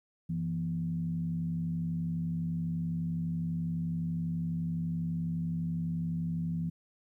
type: tone with frequency modulation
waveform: sine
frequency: 166.4 Hz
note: E3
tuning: 17 cents sharp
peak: -30 dBFS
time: 0.29-6.7 s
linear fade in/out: 10 ms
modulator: 71.9 Hz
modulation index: 0.55
effects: 12-bit